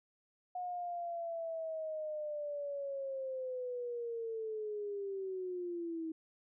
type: linear sweep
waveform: sine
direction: down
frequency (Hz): 726 to 318.5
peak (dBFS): -37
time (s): 0.55-6.12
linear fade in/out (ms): 5
effects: none